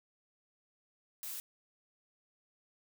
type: noise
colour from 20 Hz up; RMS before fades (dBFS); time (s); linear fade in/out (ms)
blue; -42; 1.23-1.4; 0
effects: none